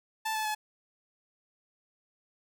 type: tone with pitch steps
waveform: sawtooth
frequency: 880 / 867.4 / 854.9 Hz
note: A5 / A5 / G#5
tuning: 0 / -25 / +50 cents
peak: -26 dBFS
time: 0.25-0.55 s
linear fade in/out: 10 ms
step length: 100 ms
effects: none